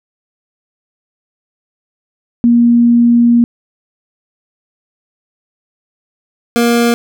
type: tone pair in turn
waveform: sine / 25% pulse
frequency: 237 / 235.9 Hz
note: A#3 / A#3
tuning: +29 / +21 cents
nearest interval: unison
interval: 8 cents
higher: first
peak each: -5 dBFS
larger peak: neither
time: 2.44-3.44 / 6.56-6.94 s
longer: first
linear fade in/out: 0 ms
effects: none